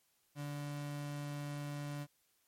35% pulse tone, 145.2 Hz, D3, 19 cents flat, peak -38 dBFS, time 0.35-2.07 s, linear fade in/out 50 ms, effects white hiss -75 dBFS RMS until 2.47 s + MP3 64 kbps

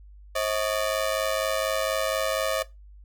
sawtooth ring-modulated tone, 587.3 Hz, D5, in tune, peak -17 dBFS, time 0.35-2.63 s, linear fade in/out 10 ms, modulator 52.1 Hz, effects noise-tail reverb RT60 0.2 s tail -18 dB re dry + added 50 Hz sine -45 dBFS peak until 3.04 s

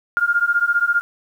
sine beating tone pair, 1403 / 1418 Hz, F6 / F6, +8 / +26 cents, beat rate 15 Hz, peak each -18 dBFS, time 0.17-1.01 s, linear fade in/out 0 ms, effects 8-bit

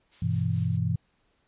blue noise with tremolo, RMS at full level -46 dBFS, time 0.11-0.78 s, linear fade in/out 20 ms, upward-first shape sine, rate 4.6 Hz, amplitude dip 55%
sine chord, E minor, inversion first, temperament just, 98.89 / 123.61 / 164.81 Hz, G2 / B2 / E3, +16 / +2 / 0 cents, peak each -28 dBFS, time 0.22-0.96 s, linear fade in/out 5 ms
effects pink hiss -70 dBFS RMS until 1.47 s + resampled to 8000 Hz

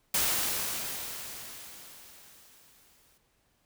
white noise with exponential decay, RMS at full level -26 dBFS, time 0.14-3.18 s, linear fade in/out 5 ms, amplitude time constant 660 ms, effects pink hiss -71 dBFS RMS until 3.65 s

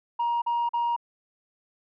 sine tone bursts, 945 Hz, A#5, 23 cents sharp, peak -21 dBFS, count 3, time 0.19-0.964 s, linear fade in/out 10 ms, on 230 ms, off 42 ms, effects tanh soft clip ceiling -21 dBFS

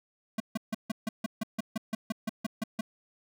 square tone bursts, 220 Hz, A3, in tune, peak -29 dBFS, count 15, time 0.38-2.81 s, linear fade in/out 5 ms, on 22 ms, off 150 ms, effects none

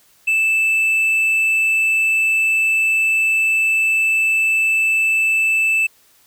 triangle tone, 2637 Hz, E7, in tune, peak -12 dBFS, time 0.27-5.87 s, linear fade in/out 10 ms, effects white hiss -54 dBFS RMS until 6.26 s

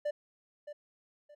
triangle tone with echo, 590 Hz, D5, 8 cents sharp, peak -28 dBFS, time 0.05-0.11 s, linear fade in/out 10 ms, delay 620 ms, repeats 2, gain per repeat -11 dB, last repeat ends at 1.35 s, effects none

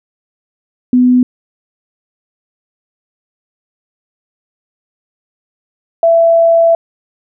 sine tone pair in turn, 249.8 / 666.9 Hz, B3 / E5, +20 / +20 cents, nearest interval octave + perfect fourth, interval 1700 cents, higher second, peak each -5 dBFS, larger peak neither, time 0.93-1.23 / 6.03-6.75 s, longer second, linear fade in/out 2 ms, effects none

